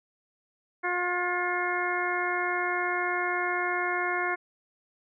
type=harmonic tone with a mistuned harmonic; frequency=356.9 Hz; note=F4; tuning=38 cents sharp; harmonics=1 / 2 / 3 / 4 / 5 / 6; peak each=-33 / -33 / -33 / -33 / -33 / -33 dBFS; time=0.83-4.36 s; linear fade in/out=20 ms; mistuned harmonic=5; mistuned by=-32 cents; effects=none